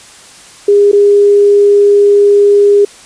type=tone with dropouts; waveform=sine; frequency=406.9 Hz; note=G#4; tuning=35 cents flat; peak=-3 dBFS; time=0.68-2.85 s; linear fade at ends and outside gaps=5 ms; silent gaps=0.916-0.929 s; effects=white hiss -36 dBFS RMS until 3.05 s + resampled to 22050 Hz